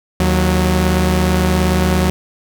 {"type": "tone pair together", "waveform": "sawtooth", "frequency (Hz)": [77.3, 183.85], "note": ["D#2", "F#3"], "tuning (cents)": [-11, -11], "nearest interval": "octave + minor third", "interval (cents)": 1500, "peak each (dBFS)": -11, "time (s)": [0.2, 2.1], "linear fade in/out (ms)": 0, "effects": []}